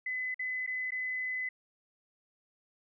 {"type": "tone with dropouts", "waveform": "sine", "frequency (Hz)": 2017, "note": "B6", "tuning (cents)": 36, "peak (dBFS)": -32, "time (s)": [0.06, 1.49], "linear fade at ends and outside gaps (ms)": 5, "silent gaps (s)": [[0.344, 0.393], [0.665, 0.674], [0.907, 0.919]], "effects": []}